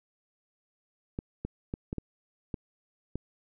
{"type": "clicks", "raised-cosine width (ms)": 3, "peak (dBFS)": -20, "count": 7, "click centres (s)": [1.189, 1.45, 1.739, 1.929, 1.983, 2.542, 3.156], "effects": []}